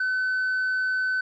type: tone with tanh clipping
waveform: sine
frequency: 1515 Hz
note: F#6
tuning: 40 cents sharp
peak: -23 dBFS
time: 0-1.21 s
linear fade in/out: 5 ms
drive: 1 dB
effects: none